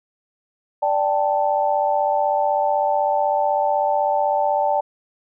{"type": "chord", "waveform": "sine", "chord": "D suspended fourth", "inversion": "none", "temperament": "equal", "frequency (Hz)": [587.3, 784, 880], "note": ["D5", "G5", "A5"], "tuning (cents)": [0, 0, 0], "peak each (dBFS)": -21, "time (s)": [0.82, 4.81], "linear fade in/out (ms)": 10, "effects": []}